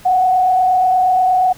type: tone with frequency modulation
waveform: sine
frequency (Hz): 740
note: F#5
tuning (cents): 0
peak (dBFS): -10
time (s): 0.05-1.53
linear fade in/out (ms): 10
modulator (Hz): 28.4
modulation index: 0.6
effects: pink hiss -42 dBFS RMS until 1.57 s